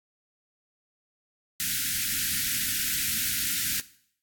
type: band-stop noise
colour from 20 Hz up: white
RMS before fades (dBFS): -28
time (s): 1.6-3.8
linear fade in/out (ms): 0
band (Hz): 300 to 1400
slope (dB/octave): 96
effects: noise-tail reverb RT60 0.6 s tail -17 dB re dry + AAC 64 kbps